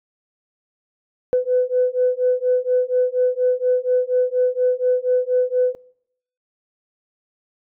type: beating tone pair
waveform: sine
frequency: 499.7 / 503.9 Hz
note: B4 / B4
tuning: +20 / +35 cents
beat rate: 4.2 Hz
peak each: -18 dBFS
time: 1.33-5.75 s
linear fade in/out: 0 ms
effects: noise-tail reverb RT60 0.7 s tail -22 dB re dry + tanh soft clip ceiling -8 dBFS